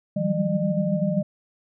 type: tone cluster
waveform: sine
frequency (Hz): 159.2 / 178.9 / 191.6 / 199.4 / 605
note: D#3 / F3 / G3 / G3 / D#5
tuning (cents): +40 / +42 / -39 / +30 / -49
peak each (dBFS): -27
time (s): 0.16-1.23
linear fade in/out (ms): 10
effects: none